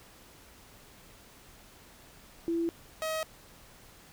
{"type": "tone pair in turn", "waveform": ["sine", "sawtooth"], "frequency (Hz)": [335, 634.2], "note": ["E4", "D#5"], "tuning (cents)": [28, 33], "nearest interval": "major seventh", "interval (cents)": 1105, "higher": "second", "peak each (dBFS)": -27, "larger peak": "neither", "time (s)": [[2.48, 2.69], [3.02, 3.23]], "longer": "neither", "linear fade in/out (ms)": 0, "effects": ["pink hiss -55 dBFS RMS until 4.12 s"]}